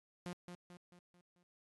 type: tone with echo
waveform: sawtooth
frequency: 176.9 Hz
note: F3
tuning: 23 cents sharp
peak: -38 dBFS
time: 0.26-0.33 s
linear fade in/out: 0 ms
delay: 220 ms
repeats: 5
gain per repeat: -6 dB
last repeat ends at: 1.43 s
effects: AAC 32 kbps